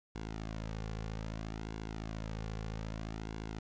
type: tone with flanger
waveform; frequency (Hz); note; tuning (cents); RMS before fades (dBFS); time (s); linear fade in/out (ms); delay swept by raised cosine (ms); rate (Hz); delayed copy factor
sawtooth; 54.3; A1; -22; -41; 0.15-3.59; 5; 1.6 to 3.2; 0.62; -0.6
effects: resampled to 16000 Hz + 11-bit